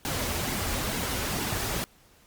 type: noise with flanger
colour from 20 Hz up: pink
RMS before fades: -30 dBFS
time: 0.05-1.84 s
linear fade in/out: 0 ms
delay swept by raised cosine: 1.6 to 6.7 ms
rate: 2.2 Hz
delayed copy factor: -0.5
effects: pink hiss -59 dBFS RMS until 2.26 s + Opus 48 kbps